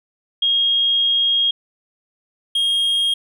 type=tone pair in turn; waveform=sine / triangle; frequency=3259 / 3248 Hz; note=G#7 / G#7; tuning=-33 / -39 cents; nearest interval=unison; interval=6 cents; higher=first; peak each=-14 dBFS; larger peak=neither; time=0.42-1.51 / 2.55-3.14 s; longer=first; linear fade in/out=5 ms; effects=none